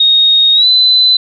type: tone with pitch glide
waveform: sine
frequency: 3729 to 4020 Hz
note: A#7 to B7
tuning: 0 to +30 cents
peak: -5 dBFS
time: 0-1.17 s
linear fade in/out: 5 ms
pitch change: +130 cents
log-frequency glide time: 0.54-0.67 s
effects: none